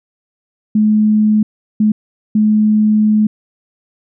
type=tone bursts at uneven times; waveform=sine; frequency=213.6 Hz; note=G#3; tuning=49 cents sharp; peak=-8 dBFS; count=3; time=0.75-1.43 / 1.8-1.92 / 2.35-3.27 s; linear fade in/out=5 ms; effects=none